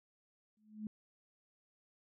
sine tone with exponential growth, 214 Hz, A3, 48 cents flat, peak -36 dBFS, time 0.57-0.87 s, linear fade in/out 2 ms, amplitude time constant 65 ms, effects none

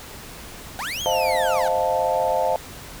30% pulse linear two-way sweep, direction up then down, 711 to 3322 to 711 Hz, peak -24 dBFS, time 0.79-1.68 s, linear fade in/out 0 ms, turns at 1.02 s
sine chord, F dominant seventh, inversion second, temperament equal, 523.3 / 622.3 / 698.5 / 880 Hz, C5 / Eb5 / F5 / A5, 0 / 0 / 0 / 0 cents, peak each -24 dBFS, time 1.06-2.56 s, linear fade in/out 0 ms
effects pink hiss -39 dBFS RMS until 3 s

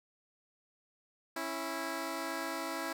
10% pulse tone pair together, 274.1 / 329.3 Hz, C#4 / E4, -19 / -2 cents, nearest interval minor third, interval 317 cents, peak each -32 / -29 dBFS, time 1.36-2.93 s, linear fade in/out 5 ms, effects none

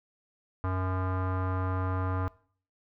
square tone with low-pass filter, 93 Hz, F#2, 9 cents sharp, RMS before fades -30 dBFS, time 0.64-2.28 s, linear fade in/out 0 ms, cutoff 1200 Hz, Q 3.7, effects noise-tail reverb RT60 0.5 s tail -21 dB re dry

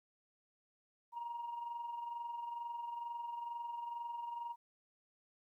sine tone with amplitude modulation, 944 Hz, A#5, 22 cents sharp, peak -37 dBFS, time 1.12-4.56 s, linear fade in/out 50 ms, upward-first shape sine, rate 22.2 Hz, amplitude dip 55%, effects tanh soft clip ceiling -36 dBFS + 13-bit

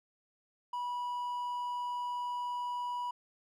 triangle tone, 977 Hz, B5, 19 cents flat, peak -32 dBFS, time 0.73-3.11 s, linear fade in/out 5 ms, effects none

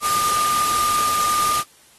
sine tone in noise, 1207 Hz, D6, 47 cents sharp, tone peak -19 dBFS, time 0.01-1.64 s, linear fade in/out 50 ms, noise white, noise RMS -24 dBFS, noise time 0.01-1.64 s, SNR +2 dB, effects white hiss -52 dBFS RMS until 1.98 s + AAC 32 kbps

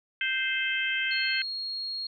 harmonic tone, 522 Hz, C5, 4 cents flat, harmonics 3 / 4 / 5 / 6, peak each -30 / -31 / -32 / -33 dBFS, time 0.21-1.42 s, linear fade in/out 2 ms
sine tone, 4282 Hz, C8, 39 cents sharp, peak -31 dBFS, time 1.11-2.07 s, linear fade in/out 5 ms
effects none

